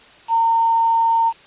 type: tone with quantisation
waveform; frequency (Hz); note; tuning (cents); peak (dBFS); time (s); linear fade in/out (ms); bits
sine; 914; A#5; -34; -13; 0.28-1.33; 50; 6
effects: white hiss -46 dBFS RMS until 1.46 s + resampled to 8000 Hz